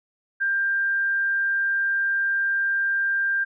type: tone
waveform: sine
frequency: 1590 Hz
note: G6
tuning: 24 cents sharp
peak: -20 dBFS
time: 0.4-3.45 s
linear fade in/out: 20 ms
effects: none